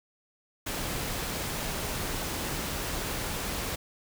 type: noise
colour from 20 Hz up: pink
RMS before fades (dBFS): -33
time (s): 0.66-3.76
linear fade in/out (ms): 10
effects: none